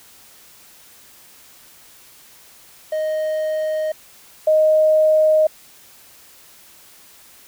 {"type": "tone pair in turn", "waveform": ["triangle", "sine"], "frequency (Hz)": [622.3, 622.3], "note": ["D#5", "D#5"], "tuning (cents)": [0, 0], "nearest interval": "unison", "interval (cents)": 0, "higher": "neither", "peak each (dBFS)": [-17, -11], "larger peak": "second", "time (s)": [[2.92, 3.92], [4.47, 5.47]], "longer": "neither", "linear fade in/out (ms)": 5, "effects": ["white hiss -47 dBFS RMS until 7.47 s"]}